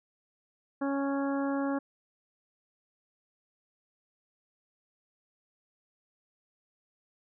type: harmonic tone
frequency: 277.2 Hz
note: C#4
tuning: in tune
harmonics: 1 / 2 / 3 / 4 / 5 / 6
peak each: -29 / -35 / -39 / -41 / -43 / -45 dBFS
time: 0.81-1.79 s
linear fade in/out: 10 ms
effects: none